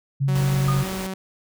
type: tone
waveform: sine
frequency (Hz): 137.5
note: C#3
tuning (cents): -14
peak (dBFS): -18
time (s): 0.2-0.84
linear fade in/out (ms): 20
type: tone with pitch glide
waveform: sawtooth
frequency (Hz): 186.7 to 189.31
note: F#3 to F#3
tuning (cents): +16 to +40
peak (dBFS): -24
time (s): 0.28-1.14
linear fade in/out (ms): 5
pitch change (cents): +24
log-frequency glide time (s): 0.8-0.85
type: noise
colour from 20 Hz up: pink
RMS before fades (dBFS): -33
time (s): 0.35-1.07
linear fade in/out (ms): 5
type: tone with exponential decay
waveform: sine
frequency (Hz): 1226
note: D#6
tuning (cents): -26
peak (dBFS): -23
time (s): 0.68-1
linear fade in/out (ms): 5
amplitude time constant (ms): 68
effects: none